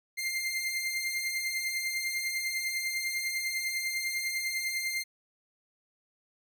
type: beating tone pair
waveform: sawtooth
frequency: 2093 / 2103 Hz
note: C7 / C7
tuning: 0 / +8 cents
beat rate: 10 Hz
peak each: -34 / -28 dBFS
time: 0.17-5.04 s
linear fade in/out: 20 ms
effects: none